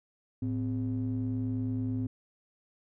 triangle ring-modulated tone, 74.2 Hz, D2, 18 cents sharp, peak -24 dBFS, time 0.42-2.07 s, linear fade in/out 5 ms, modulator 183 Hz, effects none

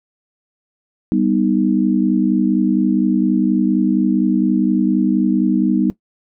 sine chord, G augmented, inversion none, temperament equal, 196 / 246.9 / 311.1 Hz, G3 / B3 / D#4, 0 / 0 / 0 cents, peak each -17 dBFS, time 1.12-5.9 s, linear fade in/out 0 ms, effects noise-tail reverb RT60 0.1 s tail -17 dB re dry

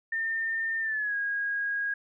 sine tone with pitch glide, 1809 to 1639.8 Hz, A6 to G#6, +48 to -22 cents, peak -27 dBFS, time 0.12-1.94 s, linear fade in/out 5 ms, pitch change -170 cents, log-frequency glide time 0.81-1.16 s, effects none

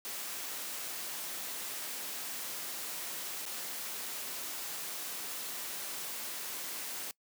white noise with dropouts, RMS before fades -40 dBFS, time 0.05-7.11 s, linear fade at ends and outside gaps 1 ms, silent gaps 3.455-3.462 s, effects noise-tail reverb RT60 0.1 s tail -23 dB re dry + high-pass 200 Hz 12 dB/octave

